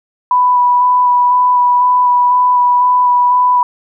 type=tone with vibrato; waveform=sine; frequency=987.8 Hz; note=B5; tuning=in tune; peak=-7 dBFS; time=0.31-3.63 s; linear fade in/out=2 ms; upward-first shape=square; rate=2 Hz; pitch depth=10 cents each way; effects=none